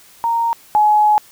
sine tone pair in turn, 927 / 844.6 Hz, A#5 / G#5, -10 / +29 cents, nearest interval major second, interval 161 cents, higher first, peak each -14 / -9 dBFS, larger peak second, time 0.24-0.53 / 0.75-1.18 s, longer second, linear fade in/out 0 ms, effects white hiss -46 dBFS RMS until 1.31 s

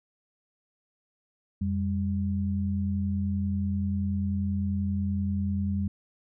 sine tone pair together, 88.6 / 198.9 Hz, F2 / G3, +25 / +25 cents, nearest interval octave + major second, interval 1400 cents, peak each -28 dBFS, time 1.61-5.88 s, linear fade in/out 5 ms, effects none

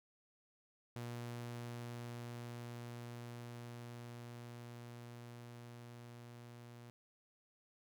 sawtooth tone with level ramp, 119.5 Hz, A#2, 43 cents sharp, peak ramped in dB -39 to -49 dBFS, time 0.96-6.9 s, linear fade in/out 0 ms, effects none

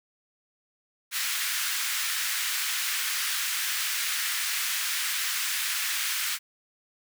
pink high-pass noise, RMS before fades -29 dBFS, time 1.11-6.39 s, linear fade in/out 50 ms, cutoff 1500 Hz, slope 24 dB/octave, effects none

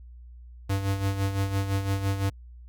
square tone with tremolo, 98 Hz, G2, in tune, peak -23 dBFS, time 0.69-2.3 s, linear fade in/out 10 ms, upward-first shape sine, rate 5.9 Hz, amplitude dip 60%, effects added 60 Hz sine -43 dBFS peak until 2.68 s + Opus 48 kbps

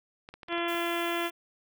clicks, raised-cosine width 0.3 ms, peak -28 dBFS, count 7, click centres 0.289 / 0.34 / 0.432 / 0.485 / 0.526 / 0.581 / 0.749 s
harmonic tone, 341.5 Hz, F4, 39 cents flat, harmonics 1 / 2 / 3 / 4 / 5 / 6 / 7 / 8 / 9 / 10, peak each -32 / -35 / -37 / -38 / -39 / -40 / -40 / -41 / -42 / -42 dBFS, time 0.48-1.31 s, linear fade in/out 50 ms
blue noise, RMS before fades -45 dBFS, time 0.68-1.3 s, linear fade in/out 2 ms
effects none

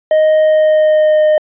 triangle tone with pitch glide, 622.3 to 613.7 Hz, D#5 to D#5, 0 to -24 cents, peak -5 dBFS, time 0.11-1.38 s, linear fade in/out 2 ms, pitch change -24 cents, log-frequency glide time 0.41-1.25 s, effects resampled to 8000 Hz

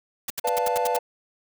white noise bursts, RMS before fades -29 dBFS, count 8, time 0.28-0.968 s, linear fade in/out 5 ms, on 23 ms, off 72 ms
triangle chord, B half-diminished seventh, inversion none, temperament equal, 493.9 / 587.3 / 698.5 / 880 Hz, B4 / D5 / F5 / A5, 0 / 0 / 0 / 0 cents, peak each -24 / -29 / -26 / -24 dBFS, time 0.44-0.99 s, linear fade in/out 10 ms
effects none

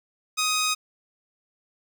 10% pulse tone, 1253 Hz, D#6, 12 cents sharp, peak -14 dBFS, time 0.37-0.75 s, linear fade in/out 20 ms, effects none

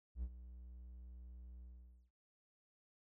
triangle tone with ADSR envelope, 61 Hz, B1, 21 cents flat, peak -35 dBFS, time 0.15-2.11 s, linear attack 80 ms, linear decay 54 ms, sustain -14 dB, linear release 490 ms, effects none

